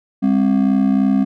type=ring-modulated tone; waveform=triangle; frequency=233.1 Hz; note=A#3; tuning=in tune; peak=-7 dBFS; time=0.22-1.25 s; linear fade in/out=20 ms; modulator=31.6 Hz; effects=none